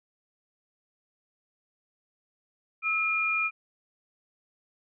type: tone pair together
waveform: sine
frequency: 1300 / 2415 Hz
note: E6 / D7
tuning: -24 / +48 cents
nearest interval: major seventh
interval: 1072 cents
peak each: -31 / -25 dBFS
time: 2.82-3.51 s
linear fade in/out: 50 ms
effects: none